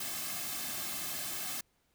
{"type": "noise with comb filter", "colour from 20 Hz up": "white", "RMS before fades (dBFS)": -38, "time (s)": [0, 1.61], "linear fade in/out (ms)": 5, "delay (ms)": 2.1, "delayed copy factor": -0.8, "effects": ["pink hiss -74 dBFS RMS until 1.94 s"]}